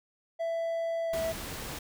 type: tone with pitch glide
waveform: triangle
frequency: 664 to 653.7 Hz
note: E5 to E5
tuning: +12 to -15 cents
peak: -27 dBFS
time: 0.39-1.33 s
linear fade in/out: 20 ms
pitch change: -27 cents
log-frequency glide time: 1.04-1.21 s
type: noise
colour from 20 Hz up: pink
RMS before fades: -39 dBFS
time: 1.13-1.79 s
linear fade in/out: 5 ms
effects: none